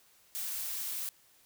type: noise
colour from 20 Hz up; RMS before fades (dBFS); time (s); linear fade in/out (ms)
blue; -37; 0.35-1.09; 0
effects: white hiss -64 dBFS RMS until 1.45 s